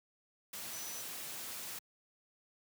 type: tone in noise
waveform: sine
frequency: 5960 Hz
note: F#8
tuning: 12 cents sharp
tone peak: -46 dBFS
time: 0.73-1.02 s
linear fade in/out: 5 ms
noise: white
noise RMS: -44 dBFS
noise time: 0.53-1.79 s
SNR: -5 dB
effects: high-pass 100 Hz 12 dB/octave